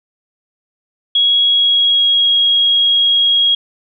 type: tone with pitch glide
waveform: sine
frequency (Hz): 3322 to 3290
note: G#7 to G#7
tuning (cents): 0 to -17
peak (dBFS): -9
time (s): 1.15-3.55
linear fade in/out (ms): 5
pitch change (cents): -17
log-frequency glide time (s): 1.43-2.32
effects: none